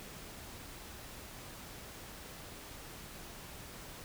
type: silence
effects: pink hiss -49 dBFS RMS until 4.04 s